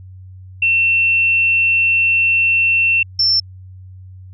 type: tone pair in turn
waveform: sine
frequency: 2700 / 5369 Hz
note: E7 / E8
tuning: +41 / +31 cents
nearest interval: octave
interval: 1190 cents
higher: second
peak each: -11 dBFS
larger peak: neither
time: 0.62-3.03 / 3.19-3.4 s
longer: first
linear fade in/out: 5 ms
effects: added 93 Hz sine -34 dBFS peak until 4.33 s